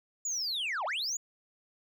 sine linear two-way sweep, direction down then up, 7040 to 571 to 7040 Hz, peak -28 dBFS, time 0.25-1.17 s, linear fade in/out 5 ms, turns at 0.85 s, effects tanh soft clip ceiling -30 dBFS

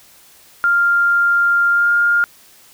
sine tone with pitch glide, 1396.9 to 1409.9 Hz, F6 to F6, 0 to +16 cents, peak -11 dBFS, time 0.64-2.24 s, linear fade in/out 0 ms, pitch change +16 cents, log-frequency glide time 1.71-1.91 s, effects white hiss -47 dBFS RMS until 2.73 s

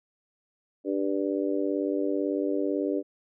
harmonic tone, 98 Hz, G2, in tune, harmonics 3 / 4 / 5 / 6, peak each -28 / -30 / -32 / -34 dBFS, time 0.84-3.03 s, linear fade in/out 50 ms, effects none

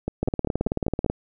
two click trains, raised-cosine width 2 ms, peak -10 / -12 dBFS, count 17 / 6, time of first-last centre 0.23-1.1 / 0.08-1.062 s, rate 18.4 / 5.09 Hz, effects none

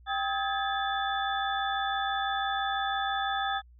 sine tone cluster, 786 / 1271 / 1635 / 1721 / 3491 Hz, G5 / D#6 / G#6 / A6 / A7, +4 / +36 / -28 / -39 / -14 cents, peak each -30 / -34 / -37 / -37 / -36 dBFS, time 0.06-3.62 s, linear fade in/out 50 ms, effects added 60 Hz sine -52 dBFS peak until 3.79 s

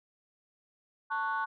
sine chord, F# minor, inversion first, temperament just, 888 / 1110 / 1480 Hz, A5 / C#6 / F#6, +16 / +2 / 0 cents, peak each -33 dBFS, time 1.1-1.46 s, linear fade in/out 20 ms, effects tanh soft clip ceiling -23 dBFS

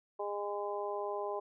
harmonic tone, 204.4 Hz, G#3, 27 cents flat, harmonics 2 / 3 / 4 / 5, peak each -38 / -40 / -41 / -42 dBFS, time 0.19-1.4 s, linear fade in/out 10 ms, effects none

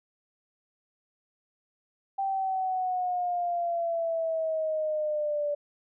sine exponential sweep, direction down, 784 to 582 Hz, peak -26 dBFS, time 2.18-5.55 s, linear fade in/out 10 ms, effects none

